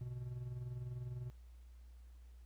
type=tone with tremolo; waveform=triangle; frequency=123.47 Hz; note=B2; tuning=in tune; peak=-37 dBFS; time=0.01-1.3 s; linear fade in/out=0 ms; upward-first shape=triangle; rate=20 Hz; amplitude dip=65%; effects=added 60 Hz sine -54 dBFS peak until 2.45 s + pink hiss -75 dBFS RMS until 2.45 s